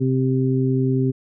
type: harmonic tone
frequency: 130.81 Hz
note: C3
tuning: in tune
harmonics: 1 / 2 / 3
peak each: -19 / -21 / -24 dBFS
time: 0-1.12 s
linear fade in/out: 20 ms
effects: none